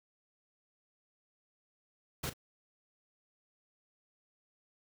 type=noise with echo; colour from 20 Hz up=pink; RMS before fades=-37 dBFS; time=2.23-2.3 s; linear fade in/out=10 ms; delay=36 ms; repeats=1; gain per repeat=-13 dB; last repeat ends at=2.336 s; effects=none